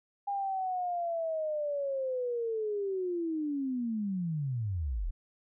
sine linear sweep, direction down, 810 to 33.63 Hz, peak -30 dBFS, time 0.27-5.11 s, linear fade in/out 10 ms, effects none

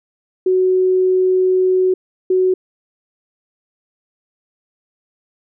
sine tone pair in turn, 371.3 / 371.3 Hz, F#4 / F#4, +6 / +6 cents, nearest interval unison, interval 0 cents, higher neither, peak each -11 dBFS, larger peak neither, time 0.46-1.94 / 2.3-2.54 s, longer first, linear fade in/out 5 ms, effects none

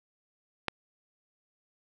click, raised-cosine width 0.3 ms, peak -12 dBFS, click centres 0.683 s, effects none

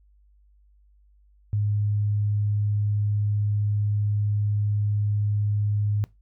sine tone, 103.83 Hz, G#2, in tune, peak -21 dBFS, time 1.53-6.04 s, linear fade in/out 0 ms, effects noise-tail reverb RT60 0.2 s tail -20 dB re dry + added 50 Hz sine -55 dBFS peak until 6.21 s

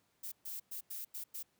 violet noise bursts at uneven times, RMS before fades -43 dBFS, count 6, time 0.23-0.32 / 0.45-0.6 / 0.71-0.81 / 0.9-1.05 / 1.14-1.24 / 1.34-1.43 s, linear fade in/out 10 ms, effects pink hiss -75 dBFS RMS until 1.59 s + high-pass 100 Hz 12 dB/octave

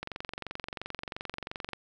click train, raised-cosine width 0.3 ms, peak -20 dBFS, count 40, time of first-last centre 0.03-1.733 s, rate 22.9 Hz, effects none

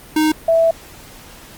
square / sine tone pair in turn, 310.1 / 658.8 Hz, D#4 / E5, -6 / -1 cents, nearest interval octave + minor second, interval 1305 cents, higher second, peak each -13 / -10 dBFS, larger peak second, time 0.16-0.32 / 0.48-0.71 s, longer second, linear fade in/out 5 ms, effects pink hiss -40 dBFS RMS until 1.57 s + Opus 32 kbps

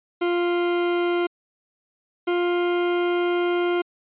40% pulse tone pair in turn, 349.2 / 351.1 Hz, F4 / F4, 0 / +9 cents, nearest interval unison, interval 9 cents, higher second, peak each -19 dBFS, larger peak neither, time 0.21-1.27 / 2.27-3.82 s, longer second, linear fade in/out 10 ms, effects resampled to 8000 Hz

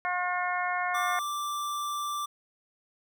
harmonic tone, 359.1 Hz, F4, 48 cents sharp, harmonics 2 / 3 / 4 / 5 / 6, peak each -31 / -33 / -34 / -35 / -36 dBFS, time 0.05-1.19 s, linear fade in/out 0 ms
square tone, 1174.7 Hz, D6, in tune, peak -31 dBFS, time 0.94-2.26 s, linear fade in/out 10 ms
effects none

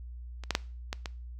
clicks, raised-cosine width 0.2 ms, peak -25 / -10 / -7 / -15 / -18 dBFS, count 5, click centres 0.437 / 0.507 / 0.551 / 0.929 / 1.058 s, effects noise-tail reverb RT60 0.4 s tail -22 dB re dry + added 60 Hz sine -40 dBFS peak until 1.39 s

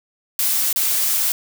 blue noise with dropouts, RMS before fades -19 dBFS, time 0.39-1.32 s, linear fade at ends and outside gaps 1 ms, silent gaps 0.728-0.76 s, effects none

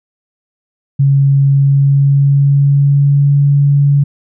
sine tone with pitch glide, 138.59 to 141.99 Hz, C#3 to C#3, 0 to +42 cents, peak -6 dBFS, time 0.99-4.04 s, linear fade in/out 10 ms, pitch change +42 cents, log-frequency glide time 1.47-3.35 s, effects none

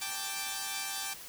5% pulse chord, G suspended second, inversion none, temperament equal, 784 / 880 / 1174.7 Hz, G5 / A5 / D6, 0 / 0 / 0 cents, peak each -26 / -29 / -28 dBFS, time 0.01-1.14 s, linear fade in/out 10 ms, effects white hiss -47 dBFS RMS until 1.28 s

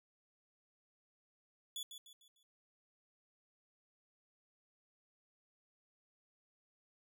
sawtooth tone with echo, 3428 Hz, A7, 46 cents flat, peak -38 dBFS, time 1.76-1.83 s, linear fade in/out 2 ms, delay 150 ms, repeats 4, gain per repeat -8 dB, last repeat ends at 2.43 s, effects none

